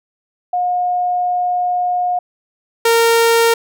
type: tone pair in turn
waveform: sine / sawtooth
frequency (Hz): 718 / 461.2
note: F5 / A#4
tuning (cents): +48 / -19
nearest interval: minor sixth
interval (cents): 767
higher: first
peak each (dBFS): -14 / -6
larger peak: second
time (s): 0.53-2.19 / 2.85-3.54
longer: first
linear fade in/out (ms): 5
effects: none